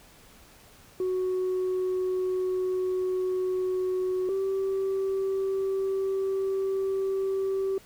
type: tone pair in turn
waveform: sine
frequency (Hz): 370 / 386.3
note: F#4 / G4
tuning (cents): 0 / -25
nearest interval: minor second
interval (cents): 75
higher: second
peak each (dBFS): -23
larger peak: neither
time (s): 1-4.29 / 4.29-7.78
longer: second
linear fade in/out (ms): 2
effects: tanh soft clip ceiling -23 dBFS + pink hiss -54 dBFS RMS until 7.85 s